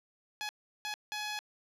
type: tone bursts at uneven times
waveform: 10% pulse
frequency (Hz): 843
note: G#5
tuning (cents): +26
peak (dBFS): -27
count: 3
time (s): 0.41-0.49 / 0.85-0.94 / 1.12-1.39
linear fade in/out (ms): 0
effects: low-pass 10000 Hz 12 dB/octave